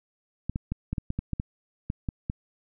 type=clicks; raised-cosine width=5 ms; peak=-16 dBFS; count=12; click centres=0.496 / 0.559 / 0.72 / 0.93 / 0.982 / 1.104 / 1.19 / 1.333 / 1.399 / 1.901 / 2.088 / 2.299 s; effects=none